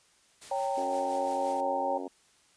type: noise with tremolo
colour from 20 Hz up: white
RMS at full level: -47 dBFS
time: 0.41-1.61 s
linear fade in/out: 10 ms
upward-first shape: sine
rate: 5.8 Hz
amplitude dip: 40%
type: chord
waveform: sine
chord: G diminished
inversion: second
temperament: equal with one note detuned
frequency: 554.4 / 784 / 917.4 Hz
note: Db5 / G5 / Bb5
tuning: 0 / 0 / -28 cents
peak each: -32 / -31 / -35 dBFS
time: 0.51-1.98 s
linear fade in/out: 5 ms
type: harmonic tone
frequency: 91.7 Hz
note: F#2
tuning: 15 cents flat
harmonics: 3 / 4 / 5 / 6 / 7 / 8 / 9 / 10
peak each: -39 / -41 / -43 / -45 / -46 / -47 / -48 / -49 dBFS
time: 0.77-2.08 s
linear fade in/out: 5 ms
effects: white hiss -64 dBFS RMS until 2.56 s + resampled to 22050 Hz